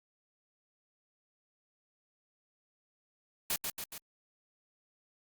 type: noise with echo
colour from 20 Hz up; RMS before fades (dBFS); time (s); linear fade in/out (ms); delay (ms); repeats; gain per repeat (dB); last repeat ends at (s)
white; -32; 3.5-3.56; 2; 140; 3; -4; 3.98
effects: Opus 48 kbps